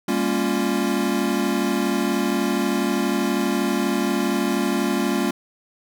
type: chord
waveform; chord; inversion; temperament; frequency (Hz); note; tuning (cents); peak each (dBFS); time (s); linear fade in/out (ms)
square; G half-diminished seventh; none; equal with one note detuned; 200.6 / 233.1 / 277.2 / 349.2; G3 / Bb3 / Db4 / F4; +40 / 0 / 0 / 0; -26; 0.08-5.31; 5
effects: none